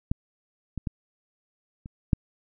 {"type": "clicks", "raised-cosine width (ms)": 5, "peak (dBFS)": [-12, -19, -16, -27, -7], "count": 5, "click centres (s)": [0.115, 0.777, 0.872, 1.859, 2.132], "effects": []}